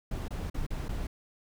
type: noise with dropouts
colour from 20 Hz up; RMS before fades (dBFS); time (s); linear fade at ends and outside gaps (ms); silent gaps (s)
brown; -34; 0.11-1.07; 5; 0.282-0.306 / 0.5-0.543 / 0.666-0.704 / 0.885-0.89
effects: none